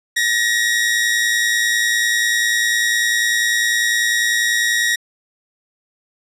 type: tone pair together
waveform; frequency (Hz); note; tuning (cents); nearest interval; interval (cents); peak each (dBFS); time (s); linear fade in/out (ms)
sawtooth; 1787 / 1897.1; A6 / A#6; +26 / +30; minor second; 104; -19 / -12; 0.16-4.96; 10
effects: low-pass 11000 Hz 12 dB/octave